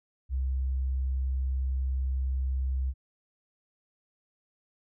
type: tone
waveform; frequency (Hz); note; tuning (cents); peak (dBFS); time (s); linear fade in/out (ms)
sine; 65.5; C2; +2; -26; 0.29-2.94; 50
effects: none